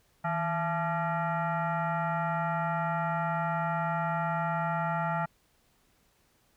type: tone with frequency modulation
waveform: sine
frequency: 350 Hz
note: F4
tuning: 4 cents sharp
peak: -27 dBFS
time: 0.24-5.26 s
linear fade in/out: 10 ms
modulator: 512 Hz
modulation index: 2.4
effects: pink hiss -68 dBFS RMS until 6.56 s